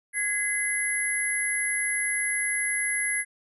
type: tone cluster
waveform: sine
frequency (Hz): 1669 / 2037 / 10840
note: G#6 / C7 / E9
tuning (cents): +8 / -47 / +47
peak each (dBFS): -31 / -28 / -28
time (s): 0.13-3.25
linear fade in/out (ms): 50
effects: none